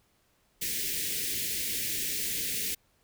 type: band-stop noise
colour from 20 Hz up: white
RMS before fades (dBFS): -32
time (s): 0.61-2.75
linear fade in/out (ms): 10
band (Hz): 480 to 1800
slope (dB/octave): 48
effects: pink hiss -69 dBFS RMS until 3.03 s